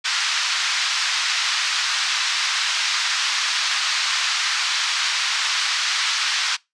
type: band-pass noise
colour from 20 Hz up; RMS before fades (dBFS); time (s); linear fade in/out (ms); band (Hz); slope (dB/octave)
white; -22; 0.04-6.57; 20; 1100 to 5400; 24
effects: noise-tail reverb RT60 0.2 s tail -23 dB re dry + resampled to 22050 Hz